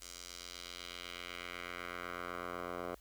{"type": "tone with band-pass filter sweep", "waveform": "10% pulse", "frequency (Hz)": 88, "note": "F2", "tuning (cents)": 14, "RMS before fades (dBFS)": -45, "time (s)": [0.01, 2.95], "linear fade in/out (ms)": 5, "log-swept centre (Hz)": [6800, 810], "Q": 1.4, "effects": ["added 50 Hz sine -60 dBFS peak until 3 s", "white hiss -66 dBFS RMS until 3 s"]}